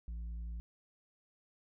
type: tone with tanh clipping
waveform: triangle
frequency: 56.9 Hz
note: A#1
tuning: 41 cents flat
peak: -40 dBFS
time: 0.08-0.6 s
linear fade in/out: 0 ms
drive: 9 dB
effects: none